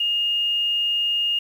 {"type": "tone with quantisation", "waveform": "sine", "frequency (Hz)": 2840, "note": "F7", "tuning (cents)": 28, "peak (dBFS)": -19, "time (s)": [0, 1.39], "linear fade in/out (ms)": 5, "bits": 8, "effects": []}